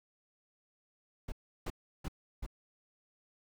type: noise bursts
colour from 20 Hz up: brown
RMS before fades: -38 dBFS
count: 4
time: 1.28-2.464 s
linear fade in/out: 5 ms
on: 41 ms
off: 340 ms
effects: none